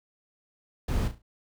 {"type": "noise with echo", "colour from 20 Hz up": "brown", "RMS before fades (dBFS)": -27, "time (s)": [0.88, 1.08], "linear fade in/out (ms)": 5, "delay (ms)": 35, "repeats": 4, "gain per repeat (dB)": -9, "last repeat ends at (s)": 1.22, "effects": []}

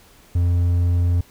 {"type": "tone", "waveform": "triangle", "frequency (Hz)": 87.31, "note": "F2", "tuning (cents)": 0, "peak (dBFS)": -13, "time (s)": [0.35, 1.21], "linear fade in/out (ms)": 5, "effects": ["pink hiss -51 dBFS RMS until 1.3 s"]}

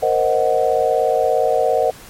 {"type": "chord", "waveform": "sine", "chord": "C half-diminished seventh", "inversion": "third", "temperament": "equal", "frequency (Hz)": [466.2, 523.3, 622.3, 740], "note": ["Bb4", "C5", "Eb5", "Gb5"], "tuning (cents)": [0, 0, 0, 0], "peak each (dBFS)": -19, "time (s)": [0.02, 1.91], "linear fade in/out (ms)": 10, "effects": ["pink hiss -40 dBFS RMS until 2.09 s", "MP3 64 kbps"]}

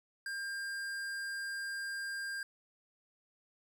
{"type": "tone with tanh clipping", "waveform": "sine", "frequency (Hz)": 1600, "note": "G6", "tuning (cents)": 35, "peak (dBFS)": -39, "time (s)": [0.26, 2.43], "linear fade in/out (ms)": 2, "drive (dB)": 18, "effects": []}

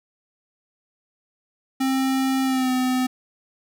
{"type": "tone with pitch glide", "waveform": "square", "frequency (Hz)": [265, 255.2], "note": ["C4", "C4"], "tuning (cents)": [22, -43], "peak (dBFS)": -20, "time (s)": [1.8, 3.07], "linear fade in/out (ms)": 10, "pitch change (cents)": -65, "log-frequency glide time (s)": [2.44, 2.71], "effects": []}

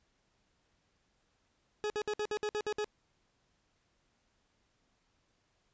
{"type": "tone bursts", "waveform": "40% pulse", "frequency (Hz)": 421.2, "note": "G#4", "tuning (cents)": 24, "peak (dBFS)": -31, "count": 9, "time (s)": [1.84, 2.844], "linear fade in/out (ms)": 0, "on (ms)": 60, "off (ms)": 58, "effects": ["pink hiss -75 dBFS RMS until 5.73 s", "resampled to 16000 Hz"]}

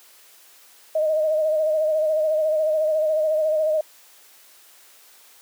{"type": "tone with vibrato", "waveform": "sine", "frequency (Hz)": 622, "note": "D#5", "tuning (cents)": -1, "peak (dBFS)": -17, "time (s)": [0.95, 3.81], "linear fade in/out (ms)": 5, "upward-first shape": "sine", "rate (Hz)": 14, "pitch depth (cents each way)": 42, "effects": ["white hiss -51 dBFS RMS until 5.41 s", "high-pass 400 Hz 12 dB/octave"]}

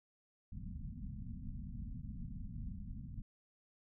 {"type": "low-pass noise", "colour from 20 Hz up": "pink", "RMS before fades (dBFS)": -45, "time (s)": [0.52, 3.22], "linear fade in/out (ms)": 5, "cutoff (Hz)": 250, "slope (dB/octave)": 96, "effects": []}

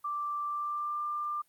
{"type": "tone with pitch glide", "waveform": "sine", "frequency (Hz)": [1174.7, 1191.8], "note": ["D6", "D6"], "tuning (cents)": [0, 25], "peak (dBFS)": -31, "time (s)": [0.04, 1.42], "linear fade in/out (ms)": 10, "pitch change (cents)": 25, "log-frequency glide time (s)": [0.46, 1.03], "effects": ["white hiss -70 dBFS RMS until 1.48 s", "Opus 32 kbps"]}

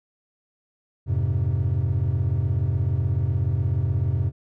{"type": "chord", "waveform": "triangle", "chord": "F minor", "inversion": "none", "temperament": "equal", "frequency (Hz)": [87.31, 103.83, 130.81], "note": ["F2", "Ab2", "C3"], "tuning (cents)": [0, 0, 0], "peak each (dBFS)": -22, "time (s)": [1.06, 4.32], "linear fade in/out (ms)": 50, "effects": ["tanh soft clip ceiling -12 dBFS"]}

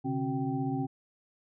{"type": "tone cluster", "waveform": "sine", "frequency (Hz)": [129.4, 145.1, 268.6, 372.9, 779], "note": ["C3", "D3", "C4", "F#4", "G5"], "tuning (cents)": [-19, -21, 46, 14, -11], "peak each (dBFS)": [-36, -36, -31, -40, -38], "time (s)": [0.04, 0.87], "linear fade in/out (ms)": 20, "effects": []}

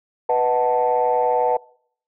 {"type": "chord", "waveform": "sine", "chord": "B dominant seventh", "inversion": "none", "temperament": "equal", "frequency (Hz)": [493.9, 622.3, 740, 880], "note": ["B4", "D#5", "F#5", "A5"], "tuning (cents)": [0, 0, 0, 0], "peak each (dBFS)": [-19, -24, -21, -20], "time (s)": [0.29, 1.57], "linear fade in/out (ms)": 5, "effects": ["noise-tail reverb RT60 0.6 s tail -24 dB re dry", "tanh soft clip ceiling -8 dBFS"]}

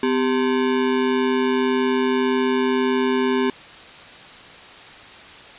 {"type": "ring-modulated tone", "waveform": "square", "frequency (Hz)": 324.1, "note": "E4", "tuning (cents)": -29, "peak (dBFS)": -15, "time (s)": [0.03, 3.5], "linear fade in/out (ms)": 2, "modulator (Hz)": 70.9, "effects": ["white hiss -41 dBFS RMS until 5.58 s", "resampled to 8000 Hz"]}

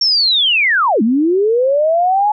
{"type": "linear two-way sweep", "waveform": "sine", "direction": "down then up", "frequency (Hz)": [5540, 207.7, 854], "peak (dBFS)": -10, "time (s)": [0.01, 2.32], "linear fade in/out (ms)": 5, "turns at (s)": 1.02, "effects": []}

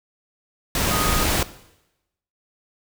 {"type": "tone in noise", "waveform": "sine", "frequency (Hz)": 1244.5, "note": "D#6", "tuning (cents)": 0, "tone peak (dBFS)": -26, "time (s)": [0.91, 1.24], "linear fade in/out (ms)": 2, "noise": "pink", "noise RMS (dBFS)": -21, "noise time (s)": [0.75, 1.43], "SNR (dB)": -8, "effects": ["noise-tail reverb RT60 0.9 s tail -17 dB re dry"]}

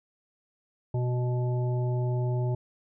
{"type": "harmonic tone", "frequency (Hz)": 123.7, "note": "B2", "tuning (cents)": 3, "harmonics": [1, 3, 5, 7], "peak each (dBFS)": [-25, -35, -39, -42], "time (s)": [0.94, 2.55], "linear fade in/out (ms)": 5, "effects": []}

